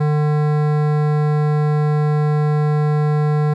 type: tone with hard clipping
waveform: sine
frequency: 150 Hz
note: D3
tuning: 37 cents sharp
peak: -16 dBFS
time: 0-3.54 s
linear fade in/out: 10 ms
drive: 16 dB
effects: none